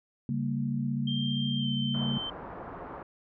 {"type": "chord", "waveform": "sine", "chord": "G diminished", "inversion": "second", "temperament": "equal with one note detuned", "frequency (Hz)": [138.59, 196, 231.1], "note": ["Db3", "G3", "Bb3"], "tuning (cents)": [0, 0, -15], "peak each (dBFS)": [-31, -35, -31], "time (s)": [0.29, 2.18], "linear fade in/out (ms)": 2}
{"type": "tone with pitch glide", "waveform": "sine", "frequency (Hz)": [3171, 3102], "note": ["G7", "G7"], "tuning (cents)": [19, -19], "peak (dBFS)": -33, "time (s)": [1.07, 2.3], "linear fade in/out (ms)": 5, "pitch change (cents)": -38, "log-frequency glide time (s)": [1.59, 1.67]}
{"type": "low-pass noise", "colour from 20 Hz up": "white", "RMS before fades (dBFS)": -42, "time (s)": [1.94, 3.03], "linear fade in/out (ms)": 5, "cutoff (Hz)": 1200, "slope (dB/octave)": 24}
{"effects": []}